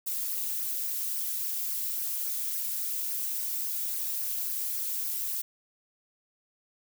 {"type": "noise with flanger", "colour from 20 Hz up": "violet", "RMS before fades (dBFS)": -32, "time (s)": [0.06, 5.42], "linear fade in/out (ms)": 10, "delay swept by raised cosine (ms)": [0.26, 4.06], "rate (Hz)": 3.6, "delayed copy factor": -0.7, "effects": []}